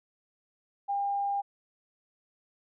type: tone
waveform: sine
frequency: 802 Hz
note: G5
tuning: 39 cents sharp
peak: -27 dBFS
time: 0.88-1.42 s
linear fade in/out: 20 ms
effects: none